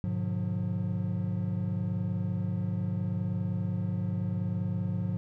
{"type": "chord", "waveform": "triangle", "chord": "G# diminished seventh", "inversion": "none", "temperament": "just", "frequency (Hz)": [103.83, 124.59, 149.51, 179.41], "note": ["G#2", "B2", "D3", "F3"], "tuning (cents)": [0, 16, 31, 47], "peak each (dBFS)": [-30, -36, -36, -30], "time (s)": [0.04, 5.17], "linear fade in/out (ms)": 0, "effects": []}